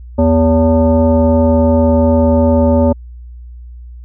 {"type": "tone with frequency modulation", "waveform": "sine", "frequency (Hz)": 243.7, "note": "B3", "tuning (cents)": -23, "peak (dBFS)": -7, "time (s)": [0.18, 2.93], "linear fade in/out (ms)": 10, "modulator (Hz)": 324, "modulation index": 1.3, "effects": ["added 60 Hz sine -29 dBFS peak until 4.04 s"]}